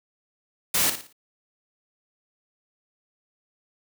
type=noise with echo; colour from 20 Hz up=white; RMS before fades=-22 dBFS; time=0.74-0.9 s; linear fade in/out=5 ms; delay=57 ms; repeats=4; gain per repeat=-9 dB; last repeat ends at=1.128 s; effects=none